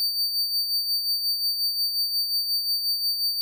45% pulse tone with tremolo, 4600 Hz, D8, 37 cents flat, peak -20 dBFS, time 0-3.41 s, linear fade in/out 0 ms, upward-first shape sine, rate 5.6 Hz, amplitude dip 50%, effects none

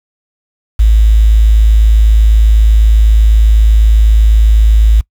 sine tone with quantisation, 54 Hz, A1, 32 cents flat, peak -3 dBFS, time 0.79-5.01 s, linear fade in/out 10 ms, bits 5, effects noise-tail reverb RT60 0.1 s tail -24 dB re dry

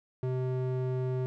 square tone with band-pass filter, 128.2 Hz, C3, 35 cents flat, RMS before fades -31 dBFS, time 0.23-1.26 s, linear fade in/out 0 ms, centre 270 Hz, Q 1.4, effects none

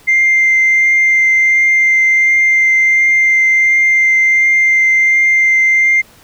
sine tone with vibrato, 2093 Hz, C7, in tune, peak -6 dBFS, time 0.07-6.02 s, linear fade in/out 20 ms, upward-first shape triangle, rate 1.4 Hz, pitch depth 9 cents each way, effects tanh soft clip ceiling -4 dBFS + pink hiss -44 dBFS RMS until 6.23 s

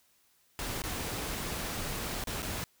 pink noise with dropouts, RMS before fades -36 dBFS, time 0.59-2.64 s, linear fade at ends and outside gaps 0 ms, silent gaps 0.82-0.838 / 2.239-2.272 / 2.421-2.428 s, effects white hiss -68 dBFS RMS until 2.8 s

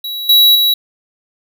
square tone with level steps, 3900 Hz, B7, 23 cents flat, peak -21 / -6 / -10 dBFS, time 0.04-0.74 s, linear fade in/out 5 ms, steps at 0.29 / 0.55 s, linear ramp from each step 5 ms, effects none

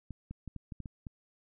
clicks, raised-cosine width 5 ms, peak -29 dBFS, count 8, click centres 0.107 / 0.31 / 0.477 / 0.563 / 0.722 / 0.803 / 0.858 / 1.068 s, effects none

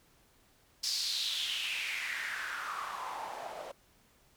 white noise with band-pass filter sweep, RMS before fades -37 dBFS, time 0.83-3.72 s, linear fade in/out 10 ms, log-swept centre 5200 to 590 Hz, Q 4.9, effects pink hiss -66 dBFS RMS until 4.36 s

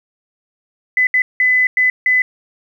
sine tone bursts at uneven times, 2009 Hz, B6, 29 cents sharp, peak -10 dBFS, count 5, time 0.97-1.07 / 1.14-1.22 / 1.4-1.67 / 1.77-1.9 / 2.06-2.22 s, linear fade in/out 2 ms, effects 8-bit

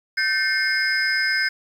sine tone cluster, 1544 / 1772 / 2141 / 5040 Hz, G6 / A6 / C7 / D#8, -27 / +12 / +39 / +21 cents, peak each -21 / -26 / -24 / -24 dBFS, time 0.17-1.49 s, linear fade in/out 10 ms, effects tanh soft clip ceiling -12 dBFS + 8-bit

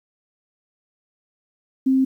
sine tone, 264.1 Hz, C4, 16 cents sharp, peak -14 dBFS, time 1.86-2.05 s, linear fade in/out 10 ms, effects 9-bit

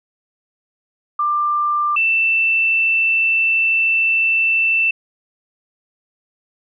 sine tone pair in turn, 1188 / 2667 Hz, D6 / E7, +20 / +20 cents, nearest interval octave + major second, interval 1400 cents, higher second, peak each -15 / -13 dBFS, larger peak second, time 1.19-1.96 / 1.96-4.91 s, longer second, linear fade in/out 5 ms, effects none

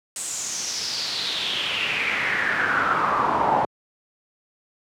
brown noise with band-pass filter sweep, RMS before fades -24 dBFS, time 0.16-3.65 s, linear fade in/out 2 ms, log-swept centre 8200 to 810 Hz, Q 5, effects high-pass 100 Hz 12 dB/octave

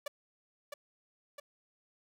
sawtooth tone with echo, 578 Hz, D5, 28 cents flat, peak -32 dBFS, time 0.06-0.08 s, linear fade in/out 5 ms, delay 660 ms, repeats 2, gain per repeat -4 dB, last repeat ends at 1.4 s, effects none

